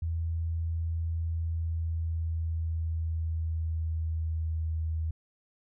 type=tone with pitch glide; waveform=sine; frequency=82.41 to 80.06 Hz; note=E2 to D#2; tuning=0 to +50 cents; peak=-28 dBFS; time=0.02-5.11 s; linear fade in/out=5 ms; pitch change=-50 cents; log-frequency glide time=1.26-4.84 s; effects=none

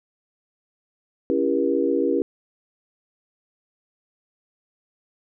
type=chord; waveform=sine; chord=C# diminished seventh; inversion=none; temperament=just; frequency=277.2 / 332.6 / 399.1 / 479 Hz; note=C#4 / E4 / G4 / Bb4; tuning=0 / +16 / +31 / +47 cents; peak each=-24 dBFS; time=1.3-2.22 s; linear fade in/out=0 ms; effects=none

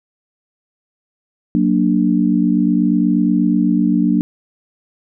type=chord; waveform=sine; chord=Gb augmented; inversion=none; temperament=equal; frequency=185 / 233.1 / 293.7 Hz; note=Gb3 / Bb3 / D4; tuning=0 / 0 / 0 cents; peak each=-16 dBFS; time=1.55-4.21 s; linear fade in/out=0 ms; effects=none

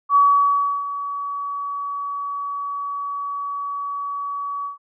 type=tone with ADSR envelope; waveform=sine; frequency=1135 Hz; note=C#6; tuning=41 cents sharp; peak=-10 dBFS; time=0.09-4.78 s; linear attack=66 ms; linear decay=680 ms; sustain=-14 dB; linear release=130 ms; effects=none

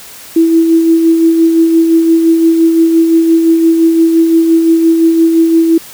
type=tone with tremolo; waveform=sine; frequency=328.8 Hz; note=E4; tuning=4 cents flat; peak=-3 dBFS; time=0.36-5.78 s; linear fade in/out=5 ms; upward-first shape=sine; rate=5.8 Hz; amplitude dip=40%; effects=white hiss -32 dBFS RMS until 5.93 s

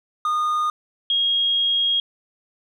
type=tone pair in turn; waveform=triangle / sine; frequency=1225 / 3270 Hz; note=D#6 / G#7; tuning=-27 / -28 cents; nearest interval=octave + perfect fourth; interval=1699 cents; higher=second; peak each=-17 dBFS; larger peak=neither; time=0.25-0.7 / 1.1-2 s; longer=second; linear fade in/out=2 ms; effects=none

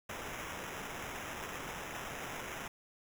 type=noise with sample-and-hold; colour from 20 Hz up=white; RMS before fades=-43 dBFS; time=0.09-2.68 s; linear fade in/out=5 ms; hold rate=4410 Hz; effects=none

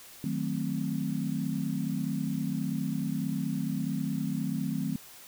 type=chord; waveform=sine; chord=D# diminished seventh; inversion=none; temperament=equal; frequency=155.56 / 185 / 220 / 261.6 Hz; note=D#3 / F#3 / A3 / C4; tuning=0 / 0 / 0 / 0 cents; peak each=-34 dBFS; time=0.24-4.96 s; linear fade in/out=2 ms; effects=white hiss -50 dBFS RMS until 5.27 s

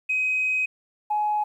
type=tone pair in turn; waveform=sine; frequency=2523 / 842 Hz; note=D#7 / G#5; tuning=+23 / +24 cents; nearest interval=octave + perfect fifth; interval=1899 cents; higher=first; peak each=-20 dBFS; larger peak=neither; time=0.09-0.66 / 1.1-1.44 s; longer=first; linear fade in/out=10 ms; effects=tanh soft clip ceiling -16 dBFS + 10-bit

